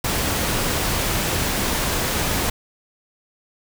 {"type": "noise", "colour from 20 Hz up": "pink", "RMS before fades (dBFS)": -22, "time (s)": [0.04, 2.5], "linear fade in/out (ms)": 5, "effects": []}